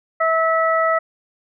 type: harmonic tone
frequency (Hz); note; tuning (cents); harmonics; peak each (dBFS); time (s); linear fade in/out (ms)
650; E5; -24; 1 / 2 / 3; -18 / -18 / -23; 0.2-0.99; 10
effects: none